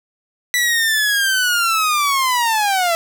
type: linear sweep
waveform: sawtooth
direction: down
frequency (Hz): 1975.5 to 659.3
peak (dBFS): -11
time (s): 0.54-2.95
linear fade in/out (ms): 0
effects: 7-bit